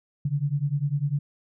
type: beating tone pair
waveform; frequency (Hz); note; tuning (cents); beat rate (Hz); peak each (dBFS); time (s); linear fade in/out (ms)
sine; 138.59 / 148.59; C#3 / D3; 0 / +21; 10; -26; 0.25-1.19; 5
effects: none